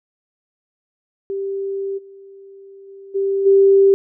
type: tone with level steps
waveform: sine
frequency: 392.2 Hz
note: G4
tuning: 1 cent sharp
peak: -21 / -38 / -36 / -16 / -8 dBFS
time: 1.3-3.94 s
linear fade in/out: 0 ms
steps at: 1.97 / 2.87 / 3.14 / 3.45 s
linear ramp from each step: 20 ms
effects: none